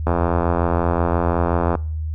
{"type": "click train", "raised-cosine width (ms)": 1, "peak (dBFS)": -5, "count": 145, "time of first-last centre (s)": [0.07, 1.752], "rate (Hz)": 85.6, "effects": ["noise-tail reverb RT60 0.5 s tail -23 dB re dry", "added 78 Hz sine -22 dBFS peak until 2.14 s"]}